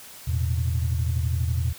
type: chord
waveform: sine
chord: E suspended fourth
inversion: none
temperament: equal with one note detuned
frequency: 82.41 / 111.34 / 123.47 Hz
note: E2 / A2 / B2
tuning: 0 / +21 / 0 cents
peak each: -23 / -28 / -27 dBFS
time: 0.27-1.73 s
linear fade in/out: 10 ms
effects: tanh soft clip ceiling -13 dBFS + white hiss -44 dBFS RMS until 1.78 s